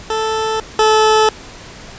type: tone pair in turn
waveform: 20% pulse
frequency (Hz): 440 / 434.4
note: A4 / A4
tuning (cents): 0 / -22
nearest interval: unison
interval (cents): 22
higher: first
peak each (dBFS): -11 / -4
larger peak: second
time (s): 0.1-0.6 / 0.79-1.29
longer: neither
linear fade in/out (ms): 2
effects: pink hiss -35 dBFS RMS until 1.98 s + resampled to 16000 Hz